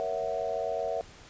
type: chord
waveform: sine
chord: F# dominant seventh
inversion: first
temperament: equal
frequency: 466.2 / 554.4 / 659.3 / 740 Hz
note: A#4 / C#5 / E5 / F#5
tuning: 0 / 0 / 0 / 0 cents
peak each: -35 / -35 / -32 / -36 dBFS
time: 0-1.01 s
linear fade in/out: 0 ms
effects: pink hiss -51 dBFS RMS until 1.29 s + resampled to 16000 Hz